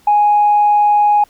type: tone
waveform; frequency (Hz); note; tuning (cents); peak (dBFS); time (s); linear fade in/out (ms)
sine; 830.6; G#5; 0; -7; 0.07-1.24; 5
effects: tanh soft clip ceiling -4 dBFS + pink hiss -51 dBFS RMS until 1.29 s